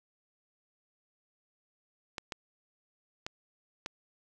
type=clicks; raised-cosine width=0.2 ms; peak=-19 dBFS; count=4; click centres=2.182 / 2.322 / 3.265 / 3.861 s; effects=none